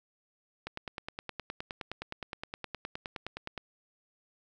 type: click train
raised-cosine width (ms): 0.3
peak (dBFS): -21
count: 29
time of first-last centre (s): 0.67-3.578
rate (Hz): 9.63
effects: none